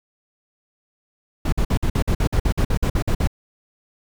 brown noise bursts, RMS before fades -18 dBFS, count 15, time 1.45-3.274 s, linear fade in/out 5 ms, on 74 ms, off 51 ms, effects none

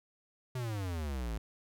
square exponential sweep, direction down, 130.81 to 51.91 Hz, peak -35 dBFS, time 0.55-1.38 s, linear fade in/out 5 ms, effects none

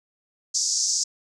white band-pass noise, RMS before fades -24 dBFS, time 0.54-1.04 s, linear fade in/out 10 ms, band 5100 to 6900 Hz, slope 48 dB/octave, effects none

